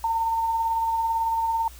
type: tone with tremolo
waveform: sine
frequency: 908 Hz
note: A#5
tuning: 46 cents flat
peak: -20 dBFS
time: 0.04-1.68 s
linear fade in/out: 2 ms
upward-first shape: sine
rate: 18 Hz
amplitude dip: 30%
effects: added 60 Hz sine -43 dBFS peak until 1.79 s + white hiss -49 dBFS RMS until 1.79 s